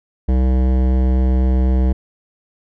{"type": "tone with hard clipping", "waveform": "sine", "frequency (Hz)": 64, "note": "C2", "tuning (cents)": -38, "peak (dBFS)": -14, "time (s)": [0.28, 1.93], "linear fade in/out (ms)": 10, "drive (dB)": 16, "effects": []}